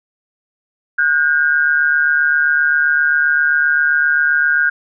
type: tone pair together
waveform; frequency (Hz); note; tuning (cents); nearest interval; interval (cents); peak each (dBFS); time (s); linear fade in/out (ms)
sine; 1452.4 / 1600; F#6 / G6; -33 / +35; major second; 168; -14; 0.98-4.7; 10
effects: none